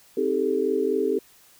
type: chord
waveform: sine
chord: A half-diminished seventh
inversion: first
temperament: just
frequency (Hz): 264 / 316.8 / 396 / 440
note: C4 / Eb4 / G4 / A4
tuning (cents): +16 / +31 / +18 / 0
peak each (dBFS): -29 / -30 / -24 / -25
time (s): 0.17-1.19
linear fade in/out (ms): 5
effects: white hiss -55 dBFS RMS until 1.59 s